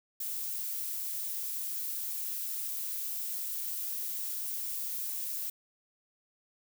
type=noise; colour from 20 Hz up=violet; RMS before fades=-36 dBFS; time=0.2-5.5 s; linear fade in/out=5 ms; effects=none